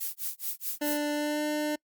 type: noise with tremolo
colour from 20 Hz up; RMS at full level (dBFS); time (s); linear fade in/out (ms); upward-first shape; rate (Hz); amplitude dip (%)
violet; -31; 0-0.98; 10; sine; 4.7; 100
type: tone with pitch glide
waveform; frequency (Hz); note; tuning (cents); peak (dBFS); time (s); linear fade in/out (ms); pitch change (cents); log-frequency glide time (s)
25% pulse; 295.1 to 300.1; D4 to D4; +8 to +38; -24; 0.81-1.76; 10; +30; 1.12-1.43
effects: noise-tail reverb RT60 0.1 s tail -26 dB re dry + Opus 48 kbps